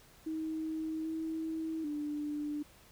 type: tone with pitch steps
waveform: sine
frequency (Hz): 316.8 / 320.8 / 296.1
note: D#4 / E4 / D4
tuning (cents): +31 / -47 / +14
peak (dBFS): -34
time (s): 0.26-2.63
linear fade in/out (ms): 10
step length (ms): 790
effects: pink hiss -60 dBFS RMS until 2.91 s